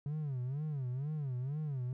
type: tone with vibrato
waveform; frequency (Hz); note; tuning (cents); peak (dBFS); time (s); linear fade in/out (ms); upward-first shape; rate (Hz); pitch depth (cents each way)
triangle; 138.5; C#3; -1; -32; 0.06-1.93; 2; sine; 2.1; 200
effects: tanh soft clip ceiling -28 dBFS